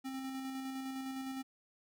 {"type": "tone with tremolo", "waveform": "square", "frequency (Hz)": 265, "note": "C4", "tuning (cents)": 22, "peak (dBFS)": -39, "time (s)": [0.04, 1.43], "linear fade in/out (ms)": 20, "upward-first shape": "square", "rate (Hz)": 9.8, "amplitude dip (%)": 25, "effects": []}